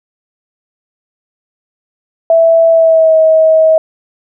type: tone with pitch glide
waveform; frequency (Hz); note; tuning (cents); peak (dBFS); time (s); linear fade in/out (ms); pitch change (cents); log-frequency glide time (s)
sine; 659.3 to 637.6; E5 to D#5; 0 to +42; -4; 2.3-3.78; 2; -58; 2.7-3.16
effects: none